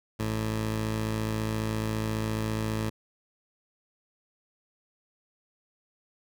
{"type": "tone pair together", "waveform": "15% pulse", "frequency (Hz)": [54.6, 109.2], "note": ["A1", "A2"], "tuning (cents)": [-13, -13], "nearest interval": "octave", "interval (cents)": 1200, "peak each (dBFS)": [-29, -24], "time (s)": [0.19, 2.9], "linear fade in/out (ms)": 10, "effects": []}